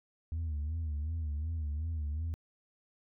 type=tone with vibrato; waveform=sine; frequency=77.78 Hz; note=D#2; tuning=in tune; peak=-30 dBFS; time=0.32-2.34 s; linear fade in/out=0 ms; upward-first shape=sine; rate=2.7 Hz; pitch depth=110 cents each way; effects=tanh soft clip ceiling -31 dBFS